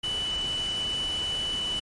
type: tone in noise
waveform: sine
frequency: 2975 Hz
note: F#7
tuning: 9 cents sharp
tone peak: -27 dBFS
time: 0.03-1.8 s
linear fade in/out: 10 ms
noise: pink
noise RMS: -38 dBFS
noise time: 0.03-1.8 s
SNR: +8 dB
effects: MP3 48 kbps